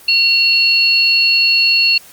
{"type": "tone pair together", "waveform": "sine", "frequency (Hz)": [2745, 4357], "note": ["F7", "C#8"], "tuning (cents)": [-31, -31], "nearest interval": "minor sixth", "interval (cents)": 800, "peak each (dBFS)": -12, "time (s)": [0.08, 1.98], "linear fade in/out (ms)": 5, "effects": ["white hiss -41 dBFS RMS until 2.12 s", "Opus 32 kbps"]}